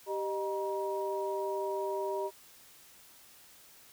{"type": "tone cluster", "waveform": "sine", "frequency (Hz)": [391.1, 615, 951], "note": ["G4", "D#5", "A#5"], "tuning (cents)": [-4, -20, 34], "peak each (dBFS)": [-34, -37, -37], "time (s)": [0.06, 2.31], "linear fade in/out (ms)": 50, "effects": ["white hiss -57 dBFS RMS until 3.92 s"]}